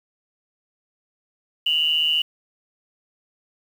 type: tone pair together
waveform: sine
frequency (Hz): 2818 / 2973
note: F7 / F#7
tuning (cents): +15 / +8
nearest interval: minor second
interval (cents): 93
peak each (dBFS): -21 / -20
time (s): 1.66-2.22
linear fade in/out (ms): 5
effects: 7-bit